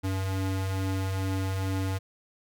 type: tone pair together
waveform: square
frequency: 95.6 / 284.5 Hz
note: G2 / C#4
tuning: -43 / +45 cents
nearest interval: octave + perfect fifth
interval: 1888 cents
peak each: -28 / -39 dBFS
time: 0.03-1.99 s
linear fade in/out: 20 ms
effects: none